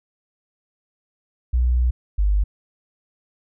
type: tone pair in turn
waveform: sine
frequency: 61.3 / 50.28 Hz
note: B1 / G1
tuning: -12 / +45 cents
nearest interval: minor third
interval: 343 cents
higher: first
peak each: -15 dBFS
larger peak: neither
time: 1.53-1.91 / 2.18-2.44 s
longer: first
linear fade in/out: 10 ms
effects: none